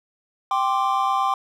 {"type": "chord", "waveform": "triangle", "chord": "G suspended fourth", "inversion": "none", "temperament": "equal", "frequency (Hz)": [784, 1046.5, 1174.7], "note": ["G5", "C6", "D6"], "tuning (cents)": [0, 0, 0], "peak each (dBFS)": [-21, -21, -22], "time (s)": [0.51, 1.34], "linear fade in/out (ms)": 2, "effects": []}